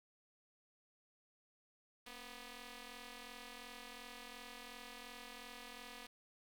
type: ring-modulated tone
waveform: 5% pulse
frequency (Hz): 246.9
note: B3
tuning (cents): 0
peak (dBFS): -36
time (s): 2.06-6.07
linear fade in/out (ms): 5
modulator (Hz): 1460
effects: none